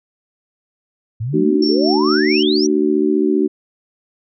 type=exponential sweep; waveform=sine; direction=up; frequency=103.83 to 6000 Hz; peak=-19 dBFS; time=1.2-2.67 s; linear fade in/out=10 ms
type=harmonic tone; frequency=75.1 Hz; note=D2; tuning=39 cents sharp; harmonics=3 / 4 / 5; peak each=-20 / -16 / -16 dBFS; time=1.33-3.48 s; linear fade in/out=20 ms
type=tone with tremolo; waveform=sine; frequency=5440 Hz; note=F8; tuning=46 cents flat; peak=-19 dBFS; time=1.62-2.43 s; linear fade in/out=5 ms; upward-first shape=sine; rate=4.4 Hz; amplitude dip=65%
effects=none